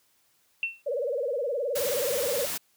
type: tone with exponential decay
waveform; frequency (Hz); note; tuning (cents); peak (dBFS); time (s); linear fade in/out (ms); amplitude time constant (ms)
sine; 2700; E7; +41; -22; 0.63-0.82; 1; 41
type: tone with vibrato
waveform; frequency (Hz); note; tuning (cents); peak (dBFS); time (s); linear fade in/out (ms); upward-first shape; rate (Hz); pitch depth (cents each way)
sine; 524; C5; +2; -26; 0.86-2.46; 10; sine; 19; 200
type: noise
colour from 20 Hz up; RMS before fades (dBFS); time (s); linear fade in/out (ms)
white; -32; 1.75-2.58; 10
effects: white hiss -67 dBFS RMS until 2.76 s + high-pass 60 Hz 12 dB/octave